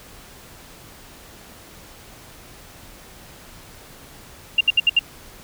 sine tone bursts, 2790 Hz, F7, 2 cents flat, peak -11 dBFS, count 5, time 4.58-4.992 s, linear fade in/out 5 ms, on 28 ms, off 68 ms, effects pink hiss -44 dBFS RMS until 5.43 s

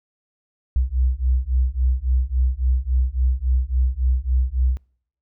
sine beating tone pair, 61.74 / 65.34 Hz, B1 / C2, 0 / -2 cents, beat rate 3.6 Hz, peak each -20 dBFS, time 0.76-4.77 s, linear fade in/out 0 ms, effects noise-tail reverb RT60 0.6 s tail -25 dB re dry

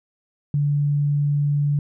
sine tone, 144.9 Hz, D3, 23 cents flat, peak -17 dBFS, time 0.54-1.79 s, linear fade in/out 2 ms, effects none

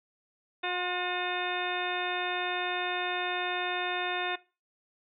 harmonic tone with a mistuned harmonic, 360 Hz, F#4, 47 cents flat, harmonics 1 / 2 / 3 / 4 / 5 / 6 / 7 / 8 / 10, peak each -37 / -35 / -39 / -38 / -38 / -42 / -37 / -44 / -38 dBFS, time 0.63-4.36 s, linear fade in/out 10 ms, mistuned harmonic 3, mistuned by -31 cents, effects noise-tail reverb RT60 0.3 s tail -20 dB re dry

